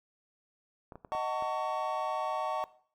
clicks, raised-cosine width 1 ms, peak -31 dBFS, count 5, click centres 0.922 / 0.956 / 1.048 / 1.15 / 1.424 s
triangle chord, D# half-diminished seventh, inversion none, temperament just, 622.3 / 746.7 / 896 / 1120.1 Hz, D#5 / F#5 / A5 / C#6, 0 / +16 / +31 / +18 cents, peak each -34 dBFS, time 1.12-2.64 s, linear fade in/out 0 ms
effects noise-tail reverb RT60 0.5 s tail -18 dB re dry

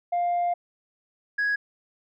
sine tone pair in turn, 701 / 1663 Hz, F5 / G#6, +6 / +2 cents, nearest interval octave + minor third, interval 1496 cents, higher second, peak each -20 dBFS, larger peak neither, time 0.12-0.54 / 1.38-1.56 s, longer first, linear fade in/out 10 ms, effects tanh soft clip ceiling -20 dBFS

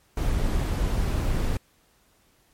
brown noise, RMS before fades -24 dBFS, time 0.17-1.57 s, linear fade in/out 2 ms, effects pink hiss -63 dBFS RMS until 2.53 s + MP3 64 kbps

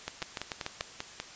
two click trains, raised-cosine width 0.2 ms, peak -16 / -17 dBFS, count 6 / 6, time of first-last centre 0.08-0.81 / 0.22-1.2 s, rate 6.85 / 5.1 Hz, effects white hiss -48 dBFS RMS until 1.35 s + resampled to 16000 Hz

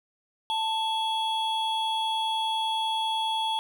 triangle tone pair together, 885 / 3348 Hz, A5 / G#7, +10 / +13 cents, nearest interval octave + major seventh, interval 2303 cents, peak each -25 / -28 dBFS, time 0.5-3.59 s, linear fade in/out 0 ms, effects none

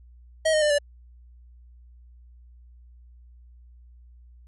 square tone with pitch steps, 635 / 616.2 / 598 / 580.3 Hz, D#5 / D#5 / D5 / D5, +35 / -17 / +31 / -21 cents, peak -19 dBFS, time 0.45-0.786 s, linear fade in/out 10 ms, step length 84 ms, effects added 60 Hz sine -47 dBFS peak until 4.47 s + MP3 48 kbps

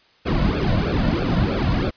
brown noise with flanger, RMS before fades -20 dBFS, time 0.25-1.91 s, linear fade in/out 20 ms, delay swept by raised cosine 1 to 2.5 ms, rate 3.1 Hz, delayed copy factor -0.9, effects white hiss -56 dBFS RMS until 1.96 s + resampled to 11025 Hz

